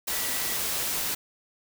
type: tone in noise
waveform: sine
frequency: 1949 Hz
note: B6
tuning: 23 cents flat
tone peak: -40 dBFS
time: 0.11-0.56 s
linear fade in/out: 10 ms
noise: white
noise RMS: -29 dBFS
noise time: 0.07-1.15 s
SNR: -14 dB
effects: none